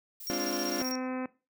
violet noise, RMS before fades -44 dBFS, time 0.2-0.92 s, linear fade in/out 5 ms
sine tone bursts, 5588 Hz, F8, in tune, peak -34 dBFS, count 11, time 0.27-0.954 s, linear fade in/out 0 ms, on 44 ms, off 20 ms
30% pulse chord, D half-diminished seventh, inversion second, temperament equal with one note detuned, 207.7 / 261.6 / 290 / 349.2 Hz, Ab3 / C4 / D4 / F4, 0 / 0 / -22 / 0 cents, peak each -38 / -35 / -32 / -32 dBFS, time 0.3-0.82 s, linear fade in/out 0 ms
harmonic tone, 256.5 Hz, C4, 34 cents flat, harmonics 1 / 2 / 3 / 4 / 5 / 6 / 7 / 8 / 9 / 10, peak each -33 / -39 / -43 / -45 / -47 / -49 / -50 / -51 / -52 / -53 dBFS, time 0.8-1.26 s, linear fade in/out 2 ms
effects noise-tail reverb RT60 0.3 s tail -19 dB re dry

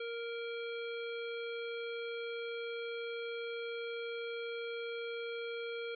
harmonic tone, 466.2 Hz, A#4, in tune, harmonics 1 / 3 / 5 / 7 / 9, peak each -39 / -47 / -47 / -50 / -58 dBFS, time 0-5.95 s, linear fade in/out 5 ms, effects none

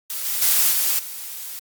blue noise with level steps, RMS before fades -28 / -24 / -17 / -20 / -33 dBFS, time 0.1-1.59 s, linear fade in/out 0 ms, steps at 0.25 / 0.42 / 0.72 / 0.99 s, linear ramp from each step 2 ms, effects Opus 48 kbps

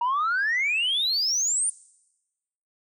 sine exponential sweep, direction up, 932.3 to 9350 Hz, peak -20 dBFS, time 0.01-1.7 s, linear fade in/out 5 ms, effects noise-tail reverb RT60 1.0 s tail -23 dB re dry + tanh soft clip ceiling -19 dBFS

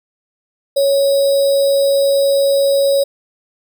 sine tone with sample-and-hold, 554.4 Hz, C#5, in tune, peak -10 dBFS, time 0.76-3.04 s, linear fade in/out 10 ms, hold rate 4410 Hz, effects none

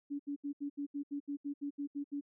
sine tone bursts, 285.6 Hz, D4, 48 cents flat, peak -35 dBFS, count 13, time 0.1-2.211 s, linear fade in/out 20 ms, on 95 ms, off 73 ms, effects none

